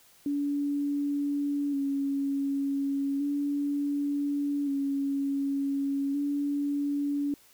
sine tone with vibrato, 282 Hz, C#4, 30 cents sharp, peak -26 dBFS, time 0.26-7.34 s, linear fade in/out 2 ms, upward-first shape square, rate 0.34 Hz, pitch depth 26 cents each way, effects white hiss -59 dBFS RMS until 7.53 s

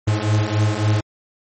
45% pulse beating tone pair, 104.4 / 108 Hz, G#2 / A2, +10 / -32 cents, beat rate 3.6 Hz, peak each -19 dBFS, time 0.07-1.01 s, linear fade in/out 10 ms, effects MP3 32 kbps

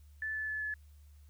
sine tone with pitch steps, 1748 / 1737.9 / 1727.9 / 1718 Hz, A6 / A6 / A6 / A6, -12 / -22 / -32 / -42 cents, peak -34 dBFS, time 0.22-0.74 s, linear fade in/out 2 ms, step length 130 ms, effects added 73 Hz sine -54 dBFS peak until 1.29 s + white hiss -72 dBFS RMS until 1.29 s

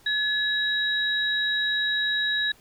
sine tone pair together, 1703 / 3840 Hz, G#6 / B7, +43 / -49 cents, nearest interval octave + major second, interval 1408 cents, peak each -25 dBFS, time 0.06-2.52 s, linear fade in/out 5 ms, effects pink hiss -56 dBFS RMS until 2.6 s

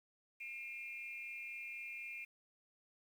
sine tone with amplitude modulation, 2400 Hz, D7, 37 cents sharp, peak -40 dBFS, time 0.4-2.25 s, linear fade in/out 10 ms, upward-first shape sine, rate 256 Hz, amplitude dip 90%, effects 11-bit

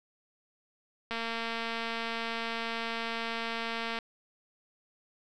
click train, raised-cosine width 0.3 ms, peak -19 dBFS, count 660, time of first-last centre 1.11-3.988 s, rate 229 Hz, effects none

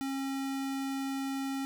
square tone, 271.1 Hz, C#4, 38 cents flat, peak -33 dBFS, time 0.01-1.65 s, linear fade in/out 0 ms, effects none

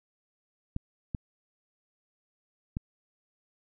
clicks, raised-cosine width 5 ms, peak -19 dBFS, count 3, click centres 0.764 / 1.148 / 2.769 s, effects none

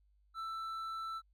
sine tone with hard clipping, 1327 Hz, E6, 11 cents sharp, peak -40 dBFS, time 0.34-1.22 s, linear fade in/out 50 ms, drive 5 dB, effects added 50 Hz sine -67 dBFS peak until 1.33 s

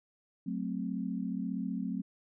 sine chord, F# diminished, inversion none, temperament equal, 185 / 220 / 261.6 Hz, F#3 / A3 / C4, 0 / 0 / 0 cents, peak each -36 / -37 / -37 dBFS, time 0.46-2.02 s, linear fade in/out 10 ms, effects none

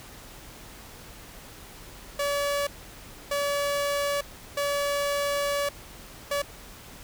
sawtooth tone bursts at uneven times, 571 Hz, D5, 49 cents flat, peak -21 dBFS, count 4, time 2.19-2.67 / 3.31-4.21 / 4.57-5.69 / 6.31-6.42 s, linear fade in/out 5 ms, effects added 43 Hz sine -54 dBFS peak until 7.03 s + pink hiss -46 dBFS RMS until 7.03 s

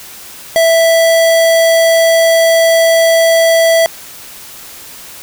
square tone, 659.3 Hz, E5, in tune, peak -7 dBFS, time 0.56-3.86 s, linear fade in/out 0 ms, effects white hiss -32 dBFS RMS until 5.22 s

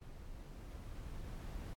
brown noise with level ramp, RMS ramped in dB -51 to -44 dBFS, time 0.01-1.74 s, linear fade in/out 10 ms, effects AAC 64 kbps

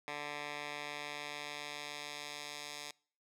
10% pulse tone with band-pass filter sweep, 146.83 Hz, D3, in tune, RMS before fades -44 dBFS, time 0.08-2.91 s, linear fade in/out 0 ms, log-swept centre 2000 to 5100 Hz, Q 0.88, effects noise-tail reverb RT60 0.5 s tail -26 dB re dry

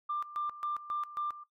sine tone with tremolo, 1189 Hz, D6, 21 cents sharp, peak -30 dBFS, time 0.09-1.44 s, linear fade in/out 10 ms, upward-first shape square, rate 3.7 Hz, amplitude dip 80%, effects noise-tail reverb RT60 0.1 s tail -17 dB re dry + tanh soft clip ceiling -26 dBFS

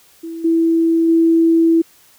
sine tone with level steps, 329.6 Hz, E4, in tune, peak -25 / -11 / -9 dBFS, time 0.23-1.82 s, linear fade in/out 10 ms, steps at 0.44 / 1.08 s, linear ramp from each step 10 ms, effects white hiss -50 dBFS RMS until 2.18 s

